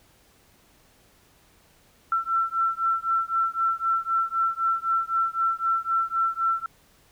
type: beating tone pair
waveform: sine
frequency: 1342 / 1345.9 Hz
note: E6 / E6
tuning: +31 / +36 cents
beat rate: 3.9 Hz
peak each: -25 dBFS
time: 2.12-6.66 s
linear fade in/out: 2 ms
effects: pink hiss -59 dBFS RMS until 7.11 s